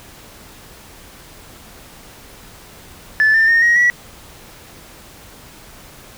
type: tone with pitch steps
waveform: sine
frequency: 1743 / 1789.9 / 1838.1 / 1887.6 / 1938.5 Hz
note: A6 / A6 / A#6 / A#6 / B6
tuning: -17 / +29 / -25 / +21 / -33 cents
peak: -8 dBFS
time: 3.2-3.9 s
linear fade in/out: 0 ms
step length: 140 ms
effects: tanh soft clip ceiling -7 dBFS + pink hiss -41 dBFS RMS until 6.17 s